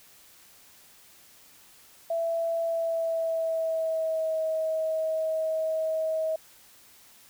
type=tone with pitch glide; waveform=sine; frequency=665 to 636.8 Hz; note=E5 to D#5; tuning=+15 to +40 cents; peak=-25 dBFS; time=2.1-6.36 s; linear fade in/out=5 ms; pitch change=-75 cents; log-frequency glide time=2.62-4.4 s; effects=white hiss -55 dBFS RMS until 7.29 s